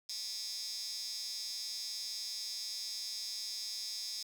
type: tone with high-pass filter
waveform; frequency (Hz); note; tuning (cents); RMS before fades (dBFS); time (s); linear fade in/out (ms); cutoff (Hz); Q
15% pulse; 219.8; A3; -2; -41; 0.09-4.23; 5; 5100; 5.5
effects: none